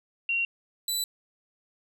sine / 20% pulse tone pair in turn, 2750 / 3971 Hz, F7 / B7, -27 / +9 cents, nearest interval tritone, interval 636 cents, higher second, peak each -24 / -21 dBFS, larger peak second, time 0.29-0.45 / 0.88-1.04 s, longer neither, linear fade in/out 2 ms, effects none

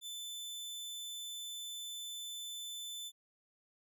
sawtooth tone, 3520 Hz, A7, in tune, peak -39 dBFS, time 0.01-3.12 s, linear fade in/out 50 ms, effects none

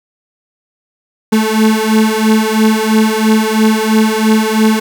35% pulse beating tone pair, 216.9 / 219.9 Hz, A3 / A3, -25 / -1 cents, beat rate 3 Hz, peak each -10 dBFS, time 1.32-4.8 s, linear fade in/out 10 ms, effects 7-bit

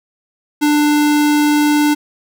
square tone, 296.4 Hz, D4, 16 cents sharp, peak -11 dBFS, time 0.61-1.95 s, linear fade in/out 20 ms, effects none

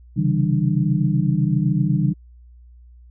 sine tone cluster, 132 / 139.9 / 161.1 / 193.8 / 299.9 Hz, C3 / C#3 / E3 / G3 / D4, +16 / +16 / -39 / -20 / +36 cents, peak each -26 / -21 / -20 / -22 / -28 dBFS, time 0.16-2.14 s, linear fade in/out 20 ms, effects added 60 Hz sine -43 dBFS peak until 3.1 s

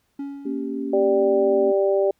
triangle tone with exponential decay, 280 Hz, C#4, 18 cents sharp, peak -24 dBFS, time 0.19-1.16 s, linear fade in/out 5 ms, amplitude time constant 210 ms
sine chord, G diminished, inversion first, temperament equal, 233.1 / 277.2 / 392 Hz, Bb3 / Db4 / G4, 0 / 0 / 0 cents, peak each -30 / -27 / -31 dBFS, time 0.45-1.72 s, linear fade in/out 10 ms
harmonic tone, 196 Hz, G3, in tune, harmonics 2 / 3 / 4, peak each -19 / -20 / -31 dBFS, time 0.93-2.11 s, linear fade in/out 5 ms
effects pink hiss -69 dBFS RMS until 2.19 s

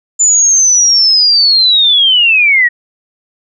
sine linear sweep, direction down, 7100 to 1864.7 Hz, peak -5 dBFS, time 0.19-2.69 s, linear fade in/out 20 ms, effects none

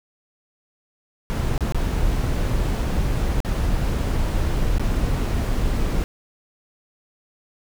brown noise with dropouts, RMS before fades -21 dBFS, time 1.3-6.04 s, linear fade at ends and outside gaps 0 ms, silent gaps 1.578-1.607 / 1.722-1.746 / 3.403-3.448 / 4.783-4.796 s, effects none

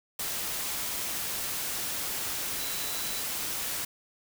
sine tone in noise, 3968 Hz, B7, 7 cents sharp, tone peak -41 dBFS, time 2.59-3.21 s, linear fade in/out 5 ms, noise white, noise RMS -33 dBFS, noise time 0.19-3.85 s, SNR -11 dB, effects none

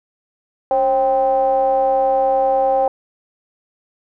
triangle ring-modulated tone, 125.2 Hz, B2, 24 cents sharp, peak -8 dBFS, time 0.71-2.88 s, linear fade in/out 2 ms, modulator 661 Hz, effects none

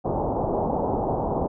white low-pass noise, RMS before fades -25 dBFS, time 0.04-1.48 s, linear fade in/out 20 ms, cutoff 900 Hz, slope 48 dB/octave, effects none

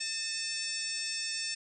harmonic tone with a mistuned harmonic, 899 Hz, A5, 37 cents sharp, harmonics 2 / 3 / 4 / 5 / 6 / 7 / 8 / 9, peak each -44 / -40 / -46 / -44 / -36 / -46 / -44 / -42 dBFS, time 0-1.55 s, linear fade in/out 10 ms, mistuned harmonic 3, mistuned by -61 cents, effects none

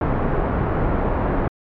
pink low-pass noise, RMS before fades -20 dBFS, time 0.01-1.48 s, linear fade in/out 2 ms, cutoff 1200 Hz, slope 12 dB/octave, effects low-pass 2000 Hz 12 dB/octave + MP3 96 kbps

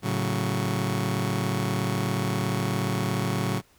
sawtooth chord, F# minor, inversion first, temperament just, 111 / 138.75 / 185 Hz, A2 / C#3 / F#3, +16 / +2 / 0 cents, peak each -25 dBFS, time 0.02-3.62 s, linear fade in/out 50 ms, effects pink hiss -60 dBFS RMS until 3.78 s

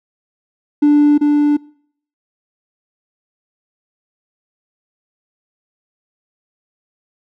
triangle tone with echo, 293.7 Hz, D4, in tune, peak -4 dBFS, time 0.82-1.18 s, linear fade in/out 10 ms, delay 390 ms, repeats 1, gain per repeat -3 dB, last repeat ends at 1.57 s, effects noise-tail reverb RT60 0.6 s tail -25 dB re dry + tanh soft clip ceiling -3 dBFS

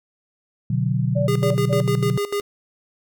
sine chord, B minor, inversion none, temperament equal with one note detuned, 123.47 / 146.83 / 183.61 Hz, B2 / D3 / F#3, 0 / 0 / -13 cents, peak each -21 / -23 / -24 dBFS, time 0.7-2.18 s, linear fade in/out 5 ms
sine tone bursts, 578 Hz, D5, 28 cents flat, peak -21 dBFS, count 3, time 1.15-1.82 s, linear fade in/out 20 ms, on 130 ms, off 140 ms
square tone with tremolo, 407.4 Hz, G#4, 33 cents flat, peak -21 dBFS, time 1.28-2.41 s, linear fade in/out 2 ms, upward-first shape square, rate 6.7 Hz, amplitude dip 80%
effects none

